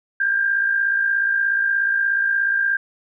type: tone pair together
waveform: sine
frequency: 1592 / 1648.8 Hz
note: G6 / G#6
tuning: +26 / -13 cents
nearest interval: minor second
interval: 61 cents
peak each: -17 / -26 dBFS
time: 0.2-2.77 s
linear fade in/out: 5 ms
effects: none